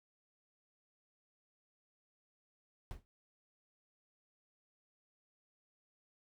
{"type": "noise with exponential decay", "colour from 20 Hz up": "brown", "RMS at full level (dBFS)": -38, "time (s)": [2.91, 3.05], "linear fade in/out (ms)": 0, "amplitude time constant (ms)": 29, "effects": []}